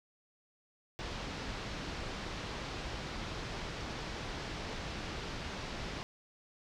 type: low-pass noise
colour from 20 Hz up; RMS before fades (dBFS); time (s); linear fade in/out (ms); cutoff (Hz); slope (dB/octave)
pink; -41; 0.99-6.03; 0; 5400; 24
effects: none